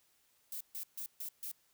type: noise bursts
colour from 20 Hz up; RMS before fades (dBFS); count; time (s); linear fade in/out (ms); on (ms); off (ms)
violet; -42; 5; 0.52-1.515; 2; 87; 140
effects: white hiss -72 dBFS RMS until 1.73 s